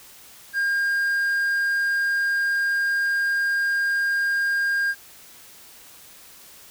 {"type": "tone", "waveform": "triangle", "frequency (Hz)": 1610, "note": "G6", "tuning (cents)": 46, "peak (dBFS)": -18, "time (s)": [0.53, 4.95], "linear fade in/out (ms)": 50, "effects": ["white hiss -47 dBFS RMS until 6.7 s"]}